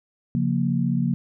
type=chord; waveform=sine; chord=Bb minor; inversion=first; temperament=equal with one note detuned; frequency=138.59 / 176.75 / 233.1 Hz; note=Db3 / F3 / Bb3; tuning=0 / +21 / 0 cents; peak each=-24 dBFS; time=0.35-1.14 s; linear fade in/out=0 ms; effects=none